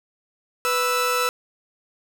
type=tone pair together; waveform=sawtooth; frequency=493.9 / 1318.5 Hz; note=B4 / E6; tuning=0 / 0 cents; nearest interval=octave + perfect fourth; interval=1700 cents; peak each=-20 / -18 dBFS; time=0.65-1.29 s; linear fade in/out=0 ms; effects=none